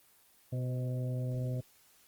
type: harmonic tone with a mistuned harmonic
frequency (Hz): 125.8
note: B2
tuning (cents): +32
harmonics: 1 / 2 / 3 / 4 / 5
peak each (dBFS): -32 / -43 / -49 / -45 / -47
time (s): 0.52-1.61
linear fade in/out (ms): 10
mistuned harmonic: 4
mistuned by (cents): +27
effects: white hiss -64 dBFS RMS until 2.07 s + Opus 24 kbps